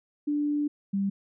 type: tone pair in turn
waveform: sine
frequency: 293.7 / 197.33 Hz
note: D4 / G3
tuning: 0 / +12 cents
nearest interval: perfect fifth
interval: 688 cents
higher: first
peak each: -24 dBFS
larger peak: neither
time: 0.27-0.68 / 0.93-1.1 s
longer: first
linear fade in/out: 10 ms
effects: none